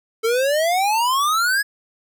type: exponential sweep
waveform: square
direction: up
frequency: 440 to 1699 Hz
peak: -17 dBFS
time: 0.23-1.63 s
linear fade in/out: 20 ms
effects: none